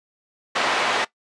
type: band-pass noise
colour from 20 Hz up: pink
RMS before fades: -22 dBFS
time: 0.55-1.05 s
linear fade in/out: 10 ms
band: 590 to 3300 Hz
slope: 12 dB/octave
effects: noise-tail reverb RT60 0.1 s tail -18 dB re dry + resampled to 22050 Hz